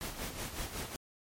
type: noise with tremolo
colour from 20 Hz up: pink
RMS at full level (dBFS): -38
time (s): 0.01-0.96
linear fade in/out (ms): 0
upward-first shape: sine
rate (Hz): 5.4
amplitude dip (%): 60
effects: MP3 64 kbps